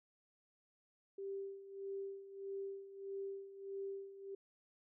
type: tone with tremolo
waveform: sine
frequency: 392.6 Hz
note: G4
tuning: 3 cents sharp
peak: -40 dBFS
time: 1.18-4.35 s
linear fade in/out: 5 ms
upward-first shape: sine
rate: 1.6 Hz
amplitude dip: 75%
effects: none